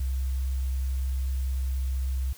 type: tone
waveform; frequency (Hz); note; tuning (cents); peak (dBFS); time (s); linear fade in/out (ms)
sine; 65.4; C2; 0; -25; 0-2.33; 5
effects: white hiss -50 dBFS RMS until 2.37 s